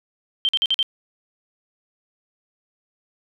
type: tone bursts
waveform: sine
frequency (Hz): 3136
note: G7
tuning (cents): 0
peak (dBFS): -16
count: 5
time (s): 0.45-0.828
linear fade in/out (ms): 0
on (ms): 38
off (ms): 47
effects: none